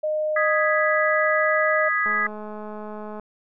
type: tone with pitch glide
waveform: sine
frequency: 614 to 619.3 Hz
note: D#5 to D#5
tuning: -23 to -8 cents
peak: -21 dBFS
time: 0.03-1.89 s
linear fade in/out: 10 ms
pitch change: +15 cents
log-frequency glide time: 0.7-1.64 s
type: chord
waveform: sine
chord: G# minor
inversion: second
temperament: equal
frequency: 1244.5 / 1661.2 / 1975.5 Hz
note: D#6 / G#6 / B6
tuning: 0 / 0 / 0 cents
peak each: -24 dBFS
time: 0.36-2.27 s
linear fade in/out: 5 ms
type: click train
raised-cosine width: 1 ms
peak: -23 dBFS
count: 242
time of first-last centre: 2.06-3.197 s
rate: 212 Hz
effects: none